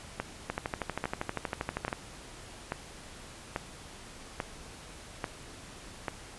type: two click trains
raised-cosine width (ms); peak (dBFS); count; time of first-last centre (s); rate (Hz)
0.5; -16 / -16; 8 / 19; 0.2-6.082 / 0.5-1.929; 1.19 / 12.6
effects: pink hiss -48 dBFS RMS until 6.38 s + resampled to 24000 Hz